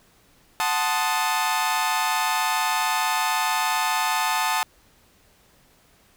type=chord; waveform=sawtooth; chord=F# diminished seventh; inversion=none; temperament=equal; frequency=740 / 880 / 1046.5 / 1244.5 Hz; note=F#5 / A5 / C6 / Eb6; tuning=0 / 0 / 0 / 0 cents; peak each=-25 / -20 / -26 / -24 dBFS; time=0.6-4.63 s; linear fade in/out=0 ms; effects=pink hiss -58 dBFS RMS until 6.16 s